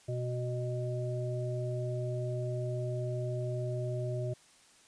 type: harmonic tone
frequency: 123.47 Hz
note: B2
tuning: in tune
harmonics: 1 / 3 / 5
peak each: -33 / -40 / -39 dBFS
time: 0.08-4.34 s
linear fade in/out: 10 ms
effects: white hiss -61 dBFS RMS until 4.87 s + resampled to 22050 Hz